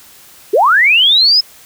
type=linear sweep; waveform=sine; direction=up; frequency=349.2 to 5200 Hz; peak=-6 dBFS; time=0.53-1.41 s; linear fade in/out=10 ms; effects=white hiss -41 dBFS RMS until 1.65 s